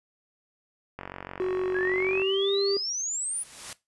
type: click train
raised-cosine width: 0.5 ms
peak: -21 dBFS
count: 58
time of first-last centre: 0.99-2.218 s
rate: 46.4 Hz
type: tone with pitch glide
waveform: triangle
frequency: 370 to 396.6 Hz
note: F#4 to G4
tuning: 0 to +20 cents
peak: -22 dBFS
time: 1.4-2.77 s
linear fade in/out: 2 ms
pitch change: +120 cents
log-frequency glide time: 1.92-2.51 s
type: exponential sweep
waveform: sine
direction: up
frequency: 1616 to 9956 Hz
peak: -28 dBFS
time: 1.74-3.44 s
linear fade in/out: 20 ms
type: noise with exponential growth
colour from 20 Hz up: white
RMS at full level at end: -36 dBFS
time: 2.94-3.73 s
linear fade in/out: 2 ms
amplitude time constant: 170 ms
effects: noise-tail reverb RT60 0.2 s tail -18 dB re dry + resampled to 24000 Hz